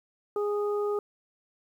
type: harmonic tone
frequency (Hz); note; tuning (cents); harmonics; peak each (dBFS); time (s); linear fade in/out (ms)
413; G#4; -10; 1 / 2 / 3; -26 / -40 / -37; 0.36-0.99; 2
effects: 10-bit